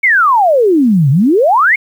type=exponential two-way sweep; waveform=sine; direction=down then up; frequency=2261 to 128 to 2261 Hz; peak=-6 dBFS; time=0.03-1.76 s; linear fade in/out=10 ms; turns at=1.1 s; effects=7-bit